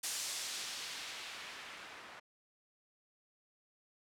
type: noise with low-pass filter sweep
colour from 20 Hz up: blue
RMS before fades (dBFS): -44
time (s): 0.03-2.2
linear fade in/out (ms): 10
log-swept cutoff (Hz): 8100 to 1400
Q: 0.89
effects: none